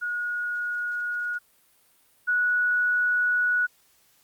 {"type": "tone pair in turn", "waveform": "sine", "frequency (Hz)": [1447, 1467.2], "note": ["F#6", "F#6"], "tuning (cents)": [-39, -15], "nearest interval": "unison", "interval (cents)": 24, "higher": "second", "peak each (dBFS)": [-26, -20], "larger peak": "second", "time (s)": [[0.01, 1.39], [2.27, 3.67]], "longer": "second", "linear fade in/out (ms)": 20, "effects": ["white hiss -62 dBFS RMS until 4.23 s", "Opus 48 kbps"]}